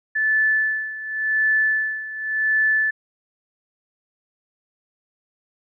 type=tone with tremolo; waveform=sine; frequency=1745 Hz; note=A6; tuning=15 cents flat; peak=-15 dBFS; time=0.15-2.91 s; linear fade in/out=10 ms; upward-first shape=sine; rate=0.9 Hz; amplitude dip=80%; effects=none